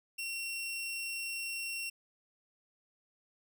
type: tone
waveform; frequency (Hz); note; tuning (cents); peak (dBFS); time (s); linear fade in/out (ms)
sawtooth; 2730; F7; -40; -33; 0.18-1.9; 10
effects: none